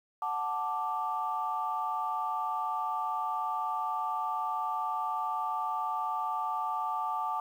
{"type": "chord", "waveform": "sine", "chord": "D major", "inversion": "first", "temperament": "equal", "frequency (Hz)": [740, 880, 1174.7], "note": ["F#5", "A5", "D6"], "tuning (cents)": [0, 0, 0], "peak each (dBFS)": [-36, -33, -33], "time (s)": [0.22, 7.4], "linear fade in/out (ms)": 2, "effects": ["tanh soft clip ceiling -20 dBFS", "10-bit"]}